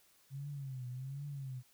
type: tone with vibrato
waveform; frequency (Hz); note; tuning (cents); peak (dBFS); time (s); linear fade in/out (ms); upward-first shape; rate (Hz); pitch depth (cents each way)
sine; 133.9; C3; +40; -40; 0.3-1.63; 50; triangle; 1.3; 150
effects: white hiss -68 dBFS RMS until 1.73 s